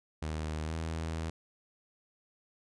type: tone with pitch glide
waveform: sawtooth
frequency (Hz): 77.78 to 80.85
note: D#2 to E2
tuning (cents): 0 to -33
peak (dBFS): -30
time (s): 0.22-1.3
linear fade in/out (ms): 5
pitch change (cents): +67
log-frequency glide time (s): 0.65-0.73
effects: resampled to 22050 Hz